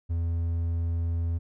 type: tone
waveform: triangle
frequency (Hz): 84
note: E2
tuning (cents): +33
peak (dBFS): -23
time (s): 0.09-1.39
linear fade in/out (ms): 20
effects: none